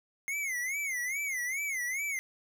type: tone with vibrato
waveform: square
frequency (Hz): 2117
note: C7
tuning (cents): +20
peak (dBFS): -32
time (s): 0.28-2.19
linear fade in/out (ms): 0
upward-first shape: sine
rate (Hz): 2.4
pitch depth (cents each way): 160
effects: none